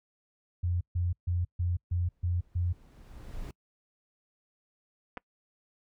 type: tone bursts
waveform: sine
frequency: 87.9 Hz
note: F2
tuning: 12 cents sharp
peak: -26 dBFS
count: 7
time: 0.63-2.73 s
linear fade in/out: 10 ms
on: 180 ms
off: 140 ms
type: noise with exponential growth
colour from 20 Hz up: brown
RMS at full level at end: -38 dBFS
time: 1.9-3.51 s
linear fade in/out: 2 ms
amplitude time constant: 350 ms
type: clicks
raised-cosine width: 0.5 ms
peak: -25 dBFS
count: 2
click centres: 5.172 / 5.176 s
effects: noise-tail reverb RT60 0.1 s tail -26 dB re dry